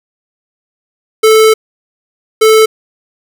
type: tone bursts at uneven times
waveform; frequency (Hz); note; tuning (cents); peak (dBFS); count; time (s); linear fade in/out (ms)
square; 438.2; A4; -7; -4; 2; 1.23-1.54 / 2.41-2.66; 10
effects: none